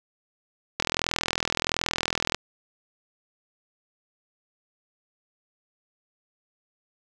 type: click train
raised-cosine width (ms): 0.2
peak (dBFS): -6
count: 65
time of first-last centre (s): 0.8-2.346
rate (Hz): 41.4
effects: none